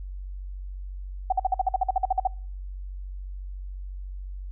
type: tone bursts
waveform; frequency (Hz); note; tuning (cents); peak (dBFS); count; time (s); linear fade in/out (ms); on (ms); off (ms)
sine; 757; F#5; +39; -18; 14; 1.3-2.273; 5; 24; 49
effects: noise-tail reverb RT60 0.5 s tail -26 dB re dry + added 47 Hz sine -33 dBFS peak until 4.51 s